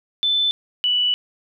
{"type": "tone pair in turn", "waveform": "sine", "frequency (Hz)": [3520, 2960], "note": ["A7", "F#7"], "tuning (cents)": [0, 0], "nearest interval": "minor third", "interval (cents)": 300, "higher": "first", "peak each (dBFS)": -16, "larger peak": "neither", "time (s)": [[0.23, 0.51], [0.84, 1.14]], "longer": "second", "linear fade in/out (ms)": 0, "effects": []}